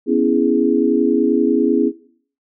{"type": "chord", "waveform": "sine", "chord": "C# minor seventh", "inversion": "third", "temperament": "equal", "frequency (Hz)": [246.9, 277.2, 329.6, 415.3], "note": ["B3", "C#4", "E4", "G#4"], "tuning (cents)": [0, 0, 0, 0], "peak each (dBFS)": -18, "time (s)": [0.06, 1.92], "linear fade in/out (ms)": 50, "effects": ["noise-tail reverb RT60 0.5 s tail -17 dB re dry"]}